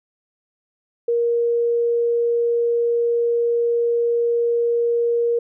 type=tone; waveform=sine; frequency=470.8 Hz; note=A#4; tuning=17 cents sharp; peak=-16 dBFS; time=1.08-5.39 s; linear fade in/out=5 ms; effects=none